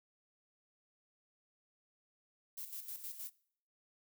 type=noise with tremolo; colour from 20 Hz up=violet; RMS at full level=-44 dBFS; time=2.57-3.3 s; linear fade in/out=10 ms; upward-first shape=square; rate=6.4 Hz; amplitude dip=60%; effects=noise-tail reverb RT60 0.6 s tail -22 dB re dry